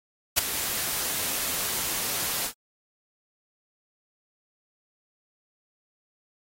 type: noise with ADSR envelope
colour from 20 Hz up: white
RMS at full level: -17 dBFS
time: 0.36-2.53 s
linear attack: 24 ms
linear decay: 11 ms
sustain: -12 dB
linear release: 82 ms
effects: AAC 48 kbps